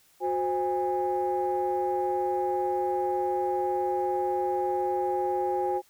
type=tone cluster; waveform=sine; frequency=365.3 / 522 / 818 Hz; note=F#4 / C5 / G#5; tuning=-22 / -4 / -26 cents; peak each=-28 / -31 / -27 dBFS; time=0.2-5.82 s; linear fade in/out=50 ms; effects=tanh soft clip ceiling -18 dBFS + white hiss -62 dBFS RMS until 5.89 s